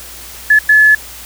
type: tone bursts at uneven times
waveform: sine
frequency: 1718 Hz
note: A6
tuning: 42 cents flat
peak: -4 dBFS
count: 2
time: 0.5-0.59 / 0.69-0.95 s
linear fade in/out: 5 ms
effects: added 60 Hz sine -39 dBFS peak until 1.25 s + white hiss -32 dBFS RMS until 1.25 s

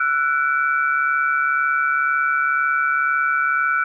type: tone cluster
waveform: sine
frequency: 1337 / 1479 / 2307 Hz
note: E6 / F#6 / D7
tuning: +24 / -1 / -31 cents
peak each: -20 / -19 / -28 dBFS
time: 0-3.84 s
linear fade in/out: 5 ms
effects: none

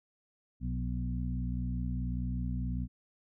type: harmonic tone with a mistuned harmonic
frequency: 61.74 Hz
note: B1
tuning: in tune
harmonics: 1 / 2 / 3 / 4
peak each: -34 / -37 / -39 / -40 dBFS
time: 0.6-2.88 s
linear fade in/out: 50 ms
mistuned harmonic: 3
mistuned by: -30 cents
effects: none

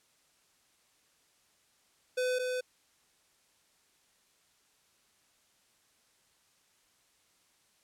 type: tone pair in turn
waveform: square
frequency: 504 / 504 Hz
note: B4 / B4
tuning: +35 / +35 cents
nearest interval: unison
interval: 0 cents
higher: neither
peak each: -29 / -32 dBFS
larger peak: first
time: 2.17-2.39 / 2.39-2.61 s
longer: neither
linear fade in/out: 10 ms
effects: white hiss -69 dBFS RMS until 7.83 s + low-pass 10000 Hz 12 dB/octave

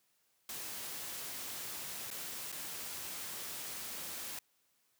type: noise with dropouts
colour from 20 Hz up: white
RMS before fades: -43 dBFS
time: 0.49-4.39 s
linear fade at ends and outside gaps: 2 ms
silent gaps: 2.104-2.112 / 2.519-2.525 s
effects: white hiss -75 dBFS RMS until 4.99 s + high-pass 80 Hz 12 dB/octave

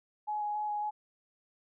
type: tone with vibrato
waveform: sine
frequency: 839 Hz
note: G#5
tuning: 17 cents sharp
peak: -31 dBFS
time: 0.27-0.91 s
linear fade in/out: 20 ms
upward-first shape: square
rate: 3.6 Hz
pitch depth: 10 cents each way
effects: none

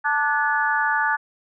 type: harmonic tone with a mistuned harmonic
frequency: 293.7 Hz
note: D4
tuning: in tune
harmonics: 3 / 4 / 5 / 6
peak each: -23 / -27 / -23 / -24 dBFS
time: 0.04-1.17 s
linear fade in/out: 20 ms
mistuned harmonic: 6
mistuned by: -46 cents
effects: none

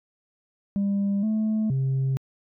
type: tone with pitch steps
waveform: sine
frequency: 199.7 / 217.1 / 133.7 Hz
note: G3 / A3 / C3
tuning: +32 / -23 / +38 cents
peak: -19 dBFS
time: 0.76-2.17 s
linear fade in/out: 0 ms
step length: 470 ms
effects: tanh soft clip ceiling -20 dBFS

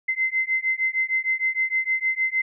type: beating tone pair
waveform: sine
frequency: 2063 / 2069.5 Hz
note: C7 / C7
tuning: -25 / -20 cents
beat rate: 6.5 Hz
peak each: -24 dBFS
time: 0.08-2.42 s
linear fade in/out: 10 ms
effects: none

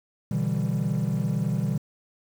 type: chord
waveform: triangle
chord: E minor seventh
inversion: second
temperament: equal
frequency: 123.47 / 146.83 / 164.81 / 196 Hz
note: B2 / D3 / E3 / G3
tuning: 0 / 0 / 0 / 0 cents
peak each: -26 dBFS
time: 0.31-1.78 s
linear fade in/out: 5 ms
effects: tanh soft clip ceiling -16 dBFS + 8-bit

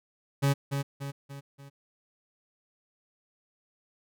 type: tone with echo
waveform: 40% pulse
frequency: 139.6 Hz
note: C#3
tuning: 13 cents sharp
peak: -21 dBFS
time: 0.42-0.54 s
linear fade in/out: 20 ms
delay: 290 ms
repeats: 4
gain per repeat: -6 dB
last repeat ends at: 1.7 s
effects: none

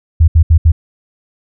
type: tone bursts at uneven times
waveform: sine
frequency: 80.8 Hz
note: E2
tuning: 34 cents flat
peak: -3 dBFS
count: 4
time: 0.2-0.28 / 0.35-0.43 / 0.5-0.58 / 0.65-0.72 s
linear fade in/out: 10 ms
effects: none

